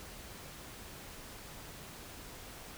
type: silence
effects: pink hiss -49 dBFS RMS until 2.77 s